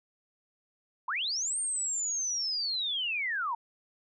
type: linear two-way sweep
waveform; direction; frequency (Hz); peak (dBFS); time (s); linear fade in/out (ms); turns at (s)
sine; up then down; 878 to 8820 to 878; -29; 1.08-3.55; 5; 1.58
effects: none